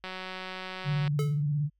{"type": "click train", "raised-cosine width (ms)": 0.3, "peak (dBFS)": -22, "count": 194, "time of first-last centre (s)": [0.04, 1.078], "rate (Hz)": 186}
{"type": "tone with vibrato", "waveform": "sine", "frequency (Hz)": 146.83, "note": "D3", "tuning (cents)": 0, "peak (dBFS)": -25, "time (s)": [0.84, 1.7], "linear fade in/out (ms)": 50, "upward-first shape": "square", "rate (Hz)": 17, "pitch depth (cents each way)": 50}
{"type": "tone with exponential decay", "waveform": "square", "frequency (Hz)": 432.1, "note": "A4", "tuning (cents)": -31, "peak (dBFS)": -29, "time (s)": [1.19, 1.42], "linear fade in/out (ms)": 1, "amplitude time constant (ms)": 50}
{"effects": ["added 50 Hz sine -70 dBFS peak until 1.79 s"]}